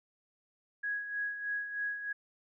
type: tone with tremolo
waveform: sine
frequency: 1661.2 Hz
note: G#6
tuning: in tune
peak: -31 dBFS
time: 0.83-2.13 s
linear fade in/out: 10 ms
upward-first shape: sine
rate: 3.2 Hz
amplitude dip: 60%
effects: none